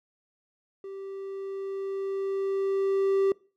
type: tone with level ramp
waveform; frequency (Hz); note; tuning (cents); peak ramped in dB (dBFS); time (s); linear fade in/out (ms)
triangle; 390; G4; -9; -35 to -18; 0.84-3.32; 2
effects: noise-tail reverb RT60 0.4 s tail -24 dB re dry